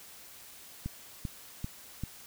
click train, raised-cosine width 5 ms, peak -22 dBFS, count 4, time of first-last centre 0.86-2.036 s, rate 2.55 Hz, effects white hiss -51 dBFS RMS until 2.26 s

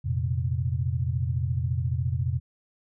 sine chord, F suspended fourth, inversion none, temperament equal, 87.31 / 116.54 / 130.81 Hz, F2 / Bb2 / C3, 0 / 0 / 0 cents, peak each -28 / -29 / -28 dBFS, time 0.04-2.4 s, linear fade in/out 20 ms, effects none

